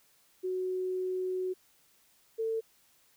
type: tone pair in turn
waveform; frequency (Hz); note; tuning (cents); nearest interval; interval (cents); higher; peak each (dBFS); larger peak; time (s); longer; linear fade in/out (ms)
sine; 370 / 447.9; F#4 / A4; 0 / +31; minor third; 331; second; -30 / -29; second; 0.43-1.54 / 2.38-2.61; first; 20
effects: white hiss -66 dBFS RMS until 3.16 s